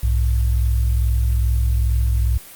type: tone pair together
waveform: sine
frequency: 62.2 / 104.61 Hz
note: B1 / G#2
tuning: +13 / +13 cents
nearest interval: major sixth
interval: 900 cents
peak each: -15 / -23 dBFS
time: 0.03-2.38 s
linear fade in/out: 5 ms
effects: white hiss -40 dBFS RMS until 2.55 s + Opus 32 kbps